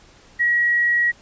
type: tone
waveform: sine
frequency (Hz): 1910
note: A#6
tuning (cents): +42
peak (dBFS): -15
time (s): 0.39-1.12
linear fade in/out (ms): 20
effects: pink hiss -50 dBFS RMS until 1.21 s + resampled to 16000 Hz